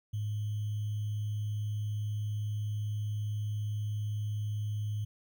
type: tone with sample-and-hold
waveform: sine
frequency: 105.3 Hz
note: G#2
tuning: 24 cents sharp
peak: -31 dBFS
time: 0.13-5.05 s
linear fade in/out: 10 ms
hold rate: 3150 Hz
effects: none